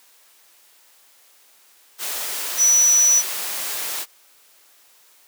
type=tone in noise; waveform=sine; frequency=5920 Hz; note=F#8; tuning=in tune; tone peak=-12 dBFS; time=2.57-3.23 s; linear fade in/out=50 ms; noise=white; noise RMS=-27 dBFS; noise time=1.98-4.06 s; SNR=+12 dB; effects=white hiss -54 dBFS RMS until 5.27 s + high-pass 400 Hz 12 dB/octave